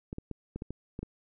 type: clicks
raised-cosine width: 3 ms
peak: -24 dBFS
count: 8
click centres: 0.129 / 0.184 / 0.313 / 0.56 / 0.621 / 0.706 / 0.991 / 1.03 s
effects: none